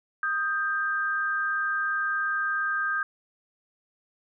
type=tone pair together; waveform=sine; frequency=1244.5 / 1584.3 Hz; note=D#6 / G6; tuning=0 / +18 cents; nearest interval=major third; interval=418 cents; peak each=-29 / -26 dBFS; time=0.23-3.03 s; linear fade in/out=2 ms; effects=none